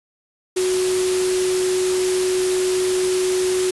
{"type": "tone in noise", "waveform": "sine", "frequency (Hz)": 369.4, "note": "F#4", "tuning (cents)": -3, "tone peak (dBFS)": -17, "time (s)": [0.56, 3.71], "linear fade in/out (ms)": 10, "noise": "white", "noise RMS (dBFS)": -26, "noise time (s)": [0.56, 3.71], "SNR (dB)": 6, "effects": ["resampled to 24000 Hz"]}